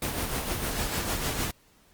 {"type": "noise with tremolo", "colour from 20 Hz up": "pink", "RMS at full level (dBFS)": -28, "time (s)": [0.02, 1.51], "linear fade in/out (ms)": 2, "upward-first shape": "sine", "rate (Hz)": 6.6, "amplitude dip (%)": 45, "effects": ["pink hiss -61 dBFS RMS until 1.93 s", "Opus 24 kbps"]}